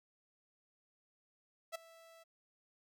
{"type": "tone with ADSR envelope", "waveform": "sawtooth", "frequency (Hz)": 659, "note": "E5", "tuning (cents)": -1, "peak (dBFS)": -33, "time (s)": [1.72, 2.24], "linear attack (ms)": 31, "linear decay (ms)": 9, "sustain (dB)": -21, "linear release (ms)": 17, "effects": []}